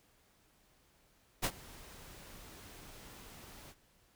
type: noise with ADSR envelope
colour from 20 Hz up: pink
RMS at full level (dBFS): -30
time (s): 1.42-3.75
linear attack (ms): 25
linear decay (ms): 60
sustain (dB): -23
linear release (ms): 52
effects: pink hiss -69 dBFS RMS until 4.15 s